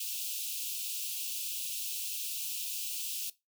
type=high-pass noise; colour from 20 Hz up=white; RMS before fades=-37 dBFS; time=0-3.3 s; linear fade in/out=5 ms; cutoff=2500 Hz; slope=96 dB/octave; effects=noise-tail reverb RT60 0.2 s tail -18 dB re dry